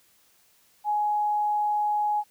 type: tone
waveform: sine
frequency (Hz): 837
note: G#5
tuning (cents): +13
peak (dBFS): -22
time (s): 0.84-2.24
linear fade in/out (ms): 50
effects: white hiss -62 dBFS RMS until 2.3 s